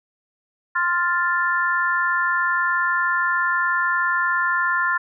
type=chord; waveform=sine; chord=F major; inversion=second; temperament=equal; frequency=1046.5 / 1396.9 / 1760 Hz; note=C6 / F6 / A6; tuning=0 / 0 / 0 cents; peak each=-23 / -22 / -22 dBFS; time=0.75-4.98 s; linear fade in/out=10 ms; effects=none